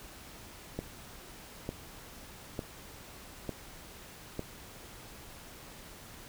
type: click train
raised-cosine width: 2 ms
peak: -21 dBFS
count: 5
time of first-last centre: 0.79-4.394 s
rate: 1.11 Hz
effects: pink hiss -50 dBFS RMS until 6.28 s